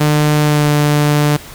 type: tone with pitch glide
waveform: sawtooth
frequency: 149.9 to 147.84 Hz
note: D3 to D3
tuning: +36 to +12 cents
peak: -6 dBFS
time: 0-1.37 s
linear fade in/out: 10 ms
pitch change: -24 cents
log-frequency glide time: 0.43-0.68 s
effects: pink hiss -34 dBFS RMS until 1.54 s